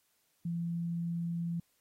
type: tone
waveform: sine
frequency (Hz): 169.7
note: F3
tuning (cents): -49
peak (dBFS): -32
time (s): 0.45-1.6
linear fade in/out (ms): 5
effects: white hiss -74 dBFS RMS until 1.8 s + AAC 48 kbps